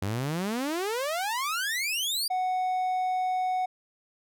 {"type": "exponential sweep", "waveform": "sawtooth", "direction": "up", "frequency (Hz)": [93, 4855], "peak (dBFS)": -24, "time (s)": [0.02, 2.28], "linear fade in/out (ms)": 5}
{"type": "tone", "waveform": "triangle", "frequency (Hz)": 740, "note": "F#5", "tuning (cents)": 0, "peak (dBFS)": -23, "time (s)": [2.3, 3.66], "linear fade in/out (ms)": 10}
{"effects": []}